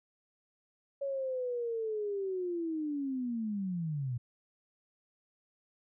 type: linear sweep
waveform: sine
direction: down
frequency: 560 to 116.54 Hz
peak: -32 dBFS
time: 1.01-4.18 s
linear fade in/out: 10 ms
effects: none